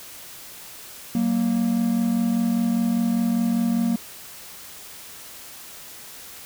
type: tone pair together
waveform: triangle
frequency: 188.08 / 233.1 Hz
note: F#3 / A#3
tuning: +29 / 0 cents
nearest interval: major third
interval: 371 cents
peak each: -23 / -18 dBFS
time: 1.15-3.96 s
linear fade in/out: 2 ms
effects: white hiss -41 dBFS RMS until 6.45 s